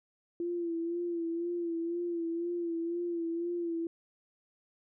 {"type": "tone with vibrato", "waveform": "sine", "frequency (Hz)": 340, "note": "F4", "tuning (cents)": -46, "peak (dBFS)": -31, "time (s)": [0.4, 3.87], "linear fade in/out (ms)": 2, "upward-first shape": "sine", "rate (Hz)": 2, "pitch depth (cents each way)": 44, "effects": []}